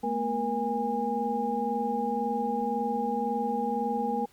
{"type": "tone cluster", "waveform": "sine", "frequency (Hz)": [217.9, 239.8, 473.8, 817], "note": ["A3", "A#3", "A#4", "G#5"], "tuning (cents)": [-17, 49, 28, -29], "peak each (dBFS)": [-33, -33, -32, -29], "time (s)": [0.03, 4.26], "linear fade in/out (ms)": 10, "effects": ["pink hiss -60 dBFS RMS until 4.32 s", "MP3 96 kbps"]}